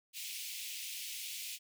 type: high-pass noise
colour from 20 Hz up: pink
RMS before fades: -43 dBFS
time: 0.13-1.59 s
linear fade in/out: 50 ms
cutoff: 2300 Hz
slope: 48 dB/octave
effects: none